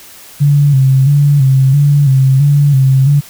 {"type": "tone with vibrato", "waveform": "sine", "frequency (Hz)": 138.59, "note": "C#3", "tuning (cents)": 0, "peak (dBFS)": -5, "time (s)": [0.4, 3.21], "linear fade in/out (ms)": 20, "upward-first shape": "square", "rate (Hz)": 1.5, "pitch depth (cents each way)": 67, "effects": ["white hiss -36 dBFS RMS until 3.29 s"]}